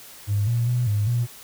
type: tone with pitch steps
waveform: triangle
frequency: 102.6 / 118.1 / 122.6 / 104 / 120 Hz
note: G#2 / A#2 / B2 / G#2 / B2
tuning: -21 / +23 / -12 / +3 / -49 cents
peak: -15 dBFS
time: 0.27-1.27 s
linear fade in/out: 50 ms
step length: 200 ms
effects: tanh soft clip ceiling -17 dBFS + white hiss -44 dBFS RMS until 1.43 s